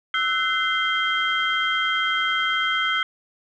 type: tone cluster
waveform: sine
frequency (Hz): 1312 / 1503 / 2069 / 3189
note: E6 / F#6 / C7 / G7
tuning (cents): -9 / +27 / -20 / +29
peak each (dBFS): -25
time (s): 0.14-3.03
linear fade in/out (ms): 2
effects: tanh soft clip ceiling -10 dBFS